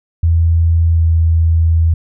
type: tone with pitch glide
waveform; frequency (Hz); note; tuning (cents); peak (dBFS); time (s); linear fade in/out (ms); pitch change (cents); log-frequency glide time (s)
sine; 83 to 82.05; E2 to E2; +12 to -8; -8; 0.23-1.94; 5; -20; 0.92-1.02
effects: none